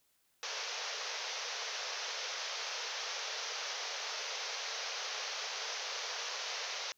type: band-pass noise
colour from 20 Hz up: white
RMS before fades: -40 dBFS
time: 0.43-6.92 s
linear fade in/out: 0 ms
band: 420 to 6300 Hz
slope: 96 dB/octave
effects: white hiss -74 dBFS RMS until 6.97 s